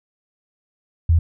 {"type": "tone", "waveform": "sine", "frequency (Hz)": 82.8, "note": "E2", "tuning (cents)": 8, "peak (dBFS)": -11, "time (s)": [1.09, 1.19], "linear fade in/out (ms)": 5, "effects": []}